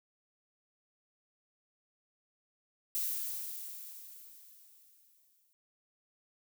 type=noise with exponential decay; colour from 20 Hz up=violet; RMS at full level=-33 dBFS; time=2.95-5.53 s; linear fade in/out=0 ms; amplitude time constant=560 ms; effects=none